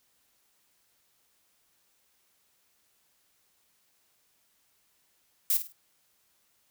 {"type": "noise with echo", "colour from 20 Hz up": "violet", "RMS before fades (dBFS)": -25, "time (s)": [5.5, 5.57], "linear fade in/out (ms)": 2, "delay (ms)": 51, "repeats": 3, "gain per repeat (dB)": -10, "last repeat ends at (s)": 5.723, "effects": ["white hiss -70 dBFS RMS until 6.7 s"]}